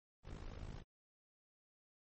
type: noise with amplitude modulation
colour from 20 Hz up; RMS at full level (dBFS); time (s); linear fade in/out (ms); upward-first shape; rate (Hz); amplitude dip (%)
brown; -44; 0.23-0.84; 50; sine; 52.9; 85
effects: MP3 32 kbps